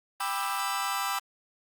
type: chord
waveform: sawtooth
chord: E minor seventh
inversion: first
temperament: just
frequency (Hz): 791.1 / 988.9 / 1186.7 / 1318.5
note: G5 / B5 / D6 / E6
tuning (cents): +16 / +2 / +18 / 0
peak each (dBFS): -30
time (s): 0.2-1.19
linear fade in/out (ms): 5
effects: Opus 32 kbps

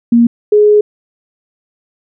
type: tone pair in turn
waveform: sine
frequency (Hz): 235.1 / 418.9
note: A#3 / G#4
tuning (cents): +15 / +15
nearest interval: minor seventh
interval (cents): 1000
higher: second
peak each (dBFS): -4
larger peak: neither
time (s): 0.12-0.27 / 0.52-0.81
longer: second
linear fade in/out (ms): 5
effects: none

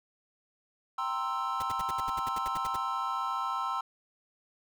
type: chord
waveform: triangle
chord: C dominant seventh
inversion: second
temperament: equal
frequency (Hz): 784 / 932.3 / 1046.5 / 1318.5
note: G5 / Bb5 / C6 / E6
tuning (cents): 0 / 0 / 0 / 0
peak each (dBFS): -37 / -36 / -32 / -32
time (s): 0.98-3.81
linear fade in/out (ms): 5
type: noise bursts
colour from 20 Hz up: pink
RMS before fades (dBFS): -40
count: 13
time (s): 1.6-2.765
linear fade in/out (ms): 5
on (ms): 25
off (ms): 70
effects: none

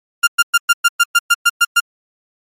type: tone bursts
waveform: 30% pulse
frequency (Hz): 1396.9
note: F6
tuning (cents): 0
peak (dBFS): -5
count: 11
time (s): 0.23-1.803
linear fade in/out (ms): 10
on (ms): 43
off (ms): 110
effects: MP3 64 kbps

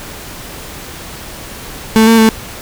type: tone with pitch steps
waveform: 35% pulse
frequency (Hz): 221.2 / 226.7 / 221.7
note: A3 / A#3 / A3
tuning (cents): +9 / -48 / +13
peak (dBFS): -3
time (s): 1.96-2.29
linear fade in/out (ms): 0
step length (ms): 110
effects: pink hiss -29 dBFS RMS until 2.61 s

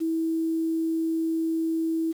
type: tone with quantisation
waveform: sine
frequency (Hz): 325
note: E4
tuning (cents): -24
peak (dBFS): -23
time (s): 0-2.13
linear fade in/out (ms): 20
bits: 8
effects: none

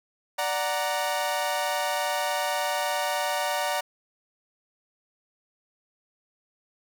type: chord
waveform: sawtooth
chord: D augmented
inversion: none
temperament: equal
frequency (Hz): 587.3 / 740 / 932.3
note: D5 / F#5 / A#5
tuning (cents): 0 / 0 / 0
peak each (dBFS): -26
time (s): 0.38-3.81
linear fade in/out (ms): 10
effects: none

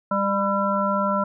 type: harmonic tone with a mistuned harmonic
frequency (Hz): 199.3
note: G3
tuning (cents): +29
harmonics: 1 / 3 / 5 / 7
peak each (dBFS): -25 / -25 / -25 / -25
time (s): 0.11-1.24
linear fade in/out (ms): 5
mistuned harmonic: 7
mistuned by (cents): -55
effects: none

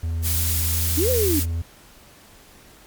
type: tone with pitch glide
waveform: triangle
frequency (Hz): 82.41 to 83.22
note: E2 to E2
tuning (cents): 0 to +17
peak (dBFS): -20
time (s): 0.03-1.62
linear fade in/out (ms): 5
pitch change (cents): +17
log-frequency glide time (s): 1.1-1.25
type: noise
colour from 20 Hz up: blue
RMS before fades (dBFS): -24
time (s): 0.22-1.46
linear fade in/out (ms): 50
type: linear two-way sweep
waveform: sine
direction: up then down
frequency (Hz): 271 to 524 to 271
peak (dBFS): -19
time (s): 0.97-1.4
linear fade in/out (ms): 10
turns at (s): 1.1
effects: pink hiss -49 dBFS RMS until 2.86 s + MP3 96 kbps

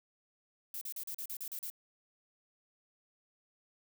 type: noise bursts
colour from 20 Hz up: violet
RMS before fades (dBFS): -41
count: 9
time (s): 0.74-1.701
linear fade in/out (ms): 2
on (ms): 73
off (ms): 38
effects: none

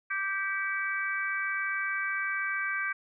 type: harmonic tone with a mistuned harmonic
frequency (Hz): 391.6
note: G4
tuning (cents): -2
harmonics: 3 / 4 / 5 / 6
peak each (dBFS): -37 / -31 / -37 / -35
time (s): 0.1-2.93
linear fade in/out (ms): 10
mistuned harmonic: 6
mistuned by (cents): -42
effects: none

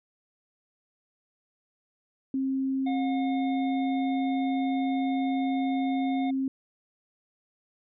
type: tone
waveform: sine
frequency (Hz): 266.9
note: C4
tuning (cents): +35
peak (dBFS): -25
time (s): 2.34-6.48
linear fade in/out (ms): 2
type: harmonic tone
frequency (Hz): 720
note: F#5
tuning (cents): -47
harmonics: 1 / 3 / 5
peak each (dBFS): -32 / -43 / -47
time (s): 2.86-6.31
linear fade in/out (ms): 10
effects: none

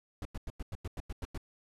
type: noise bursts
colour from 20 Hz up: brown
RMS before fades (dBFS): -38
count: 10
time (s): 0.22-1.377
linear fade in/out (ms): 2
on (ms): 32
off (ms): 93
effects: resampled to 32000 Hz

